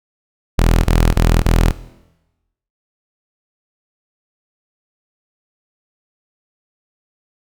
sawtooth tone bursts, 41.2 Hz, E1, in tune, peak -6 dBFS, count 4, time 0.58-1.713 s, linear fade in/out 10 ms, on 260 ms, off 31 ms, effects noise-tail reverb RT60 1.0 s tail -17 dB re dry

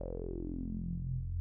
sawtooth tone with low-pass filter sweep, 43.59 Hz, F1, 3 cents flat, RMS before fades -38 dBFS, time 0-1.4 s, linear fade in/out 0 ms, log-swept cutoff 580 to 90 Hz, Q 7.6, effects none

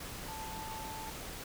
sine tone in noise, 880 Hz, A5, in tune, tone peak -43 dBFS, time 0.28-1.1 s, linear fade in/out 5 ms, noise pink, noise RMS -44 dBFS, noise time 0-1.44 s, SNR -2 dB, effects none

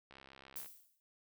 click train, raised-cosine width 0.3 ms, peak -39 dBFS, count 38, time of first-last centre 0.11-0.661 s, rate 67.2 Hz
violet noise with exponential decay, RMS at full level -42 dBFS, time 0.56-1 s, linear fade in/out 0 ms, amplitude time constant 94 ms
effects none

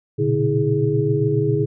sine tone cluster, 118.3 / 125.8 / 144.1 / 323.3 / 415.1 Hz, A#2 / B2 / D3 / E4 / G#4, +26 / +32 / -33 / -34 / -1 cents, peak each -23 / -26 / -21 / -25 / -20 dBFS, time 0.18-1.66 s, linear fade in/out 20 ms, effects none

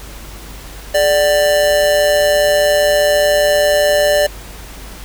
square tone with amplitude modulation, 590 Hz, D5, 8 cents sharp, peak -8 dBFS, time 0.94-4.27 s, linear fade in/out 10 ms, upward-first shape sine, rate 165 Hz, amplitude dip 60%, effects added 50 Hz sine -32 dBFS peak until 5.04 s + pink hiss -35 dBFS RMS until 5.04 s

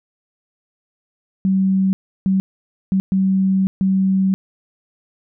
sine tone bursts at uneven times, 191.1 Hz, G3, 44 cents flat, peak -13 dBFS, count 5, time 1.45-1.93 / 2.26-2.4 / 2.92-3 / 3.12-3.67 / 3.81-4.34 s, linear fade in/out 0 ms, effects none

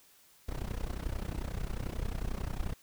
brown noise with amplitude modulation, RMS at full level -32 dBFS, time 0.48-2.74 s, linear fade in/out 10 ms, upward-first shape sine, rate 31.2 Hz, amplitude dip 90%, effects white hiss -62 dBFS RMS until 2.82 s

